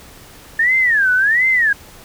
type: tone with vibrato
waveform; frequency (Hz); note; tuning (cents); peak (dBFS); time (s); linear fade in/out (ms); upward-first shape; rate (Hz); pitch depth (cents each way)
sine; 1760; A6; 0; -11; 0.59-1.73; 5; sine; 1.4; 290
effects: pink hiss -41 dBFS RMS until 2.04 s